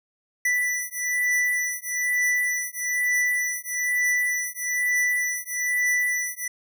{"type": "beating tone pair", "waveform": "square", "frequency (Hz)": [1975.5, 1976.6], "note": ["B6", "B6"], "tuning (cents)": [0, 1], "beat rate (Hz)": 1.1, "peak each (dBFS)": -26, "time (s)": [0.45, 6.48], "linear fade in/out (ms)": 5, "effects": []}